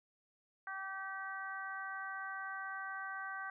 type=harmonic tone; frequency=386.3 Hz; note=G4; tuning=25 cents flat; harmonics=2 / 3 / 4 / 5; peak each=-48 / -46 / -43 / -50 dBFS; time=0.67-3.5 s; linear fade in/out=2 ms; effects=none